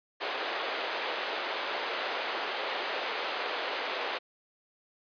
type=band-pass noise; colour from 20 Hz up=pink; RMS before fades=-34 dBFS; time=0.2-4.19 s; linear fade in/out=20 ms; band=430 to 4000 Hz; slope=24 dB/octave; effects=resampled to 11025 Hz